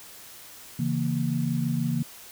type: chord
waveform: sine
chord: A# diminished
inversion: first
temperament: equal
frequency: 138.59 / 164.81 / 233.1 Hz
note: C#3 / E3 / A#3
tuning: 0 / 0 / 0 cents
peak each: -28 dBFS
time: 0.79-2.03 s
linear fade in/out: 5 ms
effects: white hiss -46 dBFS RMS until 2.31 s